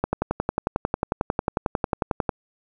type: click train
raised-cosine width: 1 ms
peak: -7 dBFS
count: 26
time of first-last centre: 0.04-2.292 s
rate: 11.1 Hz
effects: none